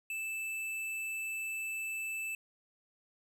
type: tone with hard clipping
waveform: sine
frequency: 2637 Hz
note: E7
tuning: in tune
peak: -37 dBFS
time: 0.1-2.35 s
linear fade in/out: 2 ms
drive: 12 dB
effects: none